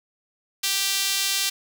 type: tone with high-pass filter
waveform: sawtooth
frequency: 391.6 Hz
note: G4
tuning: 2 cents flat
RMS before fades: -24 dBFS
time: 0.63-1.5 s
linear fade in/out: 10 ms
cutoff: 3600 Hz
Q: 1.1
effects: 8-bit